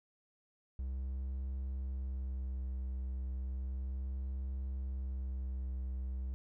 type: tone with vibrato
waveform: triangle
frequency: 65.1 Hz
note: C2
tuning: 8 cents flat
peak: -34 dBFS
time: 0.79-6.34 s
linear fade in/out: 0 ms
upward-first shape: sine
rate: 0.34 Hz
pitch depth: 21 cents each way
effects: none